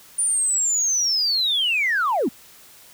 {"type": "linear sweep", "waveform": "sine", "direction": "down", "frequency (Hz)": [9450, 192.2], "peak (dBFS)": -17, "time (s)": [0.18, 2.29], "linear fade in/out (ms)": 10, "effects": ["tanh soft clip ceiling -14 dBFS", "white hiss -48 dBFS RMS until 2.93 s"]}